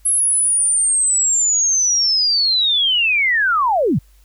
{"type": "linear sweep", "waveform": "sine", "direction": "down", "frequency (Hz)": [10930, 95.2], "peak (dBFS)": -13, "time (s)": [0.05, 3.99], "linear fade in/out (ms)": 10, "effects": ["added 50 Hz sine -47 dBFS peak until 4.24 s", "white hiss -58 dBFS RMS until 4.24 s"]}